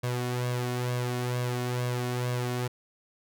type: tone with flanger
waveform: sawtooth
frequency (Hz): 123.47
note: B2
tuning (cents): 0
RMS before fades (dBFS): -30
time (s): 0.03-2.68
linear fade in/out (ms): 10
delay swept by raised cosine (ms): 1.8 to 2.8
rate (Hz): 2.2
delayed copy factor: +0.6
effects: none